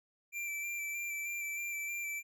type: tone with vibrato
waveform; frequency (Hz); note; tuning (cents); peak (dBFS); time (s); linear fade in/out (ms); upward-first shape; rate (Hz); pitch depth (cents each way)
square; 2349; D7; 0; -37; 0.32-2.23; 50; square; 3.2; 17
effects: none